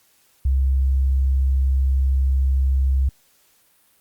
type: tone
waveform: sine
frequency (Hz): 66.6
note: C2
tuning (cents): +31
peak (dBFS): -15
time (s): 0.45-3.09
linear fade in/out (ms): 5
effects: white hiss -59 dBFS RMS until 4 s + Opus 48 kbps